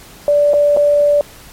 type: tone with dropouts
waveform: sine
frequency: 583 Hz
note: D5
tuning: 13 cents flat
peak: -8 dBFS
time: 0.28-1.21 s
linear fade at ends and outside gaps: 1 ms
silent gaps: 0.534-0.539 / 0.765-0.771 s
effects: pink hiss -39 dBFS RMS until 1.52 s + MP3 64 kbps